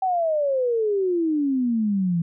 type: exponential sweep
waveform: sine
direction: down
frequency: 771 to 164.6 Hz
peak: -19 dBFS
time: 0.02-2.22 s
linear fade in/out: 5 ms
effects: none